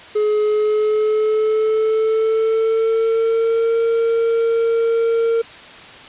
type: tone with pitch glide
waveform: triangle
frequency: 423.2 to 458.8 Hz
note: G#4 to A#4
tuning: +33 to -28 cents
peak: -12 dBFS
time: 0.15-5.42 s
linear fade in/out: 10 ms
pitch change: +139 cents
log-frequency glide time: 0.43-3.79 s
effects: white hiss -38 dBFS RMS until 6.08 s + resampled to 8000 Hz